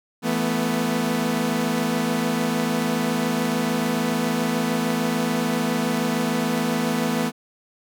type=chord; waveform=sawtooth; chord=E suspended fourth; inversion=none; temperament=equal with one note detuned; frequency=166.63 / 220 / 246.9 Hz; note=E3 / A3 / B3; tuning=+19 / 0 / 0 cents; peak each=-24 / -21 / -20 dBFS; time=0.22-7.32 s; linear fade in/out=50 ms; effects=none